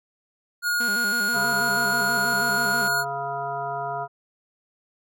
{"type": "tone", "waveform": "square", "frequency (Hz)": 1435, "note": "F6", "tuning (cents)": 47, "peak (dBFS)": -22, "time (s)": [0.62, 3.05], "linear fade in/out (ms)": 50}
{"type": "tone with vibrato", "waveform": "sawtooth", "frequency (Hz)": 220, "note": "A3", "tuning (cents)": 0, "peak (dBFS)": -28, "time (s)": [0.8, 2.88], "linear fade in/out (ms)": 5, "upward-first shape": "square", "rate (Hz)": 6.2, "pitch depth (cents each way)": 140}
{"type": "harmonic tone", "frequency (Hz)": 139.3, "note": "C#3", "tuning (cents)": 9, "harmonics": [1, 3, 5, 7, 9, 10], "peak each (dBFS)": [-39, -37, -29, -32, -36, -38], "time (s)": [1.32, 4.08], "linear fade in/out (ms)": 50}
{"effects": []}